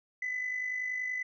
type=tone with amplitude modulation; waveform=sine; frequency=2006 Hz; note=B6; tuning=26 cents sharp; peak=-28 dBFS; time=0.22-1.23 s; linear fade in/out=5 ms; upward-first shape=sine; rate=50.4 Hz; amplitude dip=55%; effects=tanh soft clip ceiling -27 dBFS